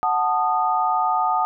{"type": "chord", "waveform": "sine", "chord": "D# diminished", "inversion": "first", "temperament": "equal with one note detuned", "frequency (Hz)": [740, 880, 1232.3], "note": ["F#5", "A5", "D#6"], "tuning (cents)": [0, 0, -17], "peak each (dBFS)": -22, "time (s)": [0.03, 1.45], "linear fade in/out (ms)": 0, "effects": []}